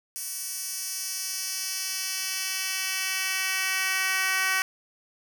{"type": "tone with high-pass filter sweep", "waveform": "10% pulse", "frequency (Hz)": 378.6, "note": "F#4", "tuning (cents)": 40, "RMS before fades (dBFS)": -29, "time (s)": [0.16, 4.62], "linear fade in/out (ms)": 0, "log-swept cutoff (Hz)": [8100, 1600], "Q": 1.1, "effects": []}